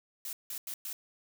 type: noise bursts at uneven times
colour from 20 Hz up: blue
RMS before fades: -39 dBFS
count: 4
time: 0.25-0.33 / 0.5-0.58 / 0.67-0.74 / 0.85-0.93 s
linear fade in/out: 2 ms
effects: none